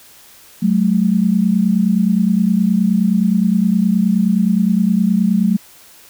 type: tone pair together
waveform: sine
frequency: 187.01 / 216.6 Hz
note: F#3 / A3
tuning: +19 / -27 cents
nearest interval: minor third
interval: 254 cents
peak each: -14 dBFS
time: 0.62-5.57 s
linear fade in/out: 10 ms
effects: white hiss -44 dBFS RMS until 6.09 s